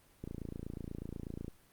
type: click train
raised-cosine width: 3 ms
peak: -28 dBFS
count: 36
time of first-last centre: 0.24-1.481 s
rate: 28.2 Hz
effects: pink hiss -65 dBFS RMS until 1.72 s + Opus 32 kbps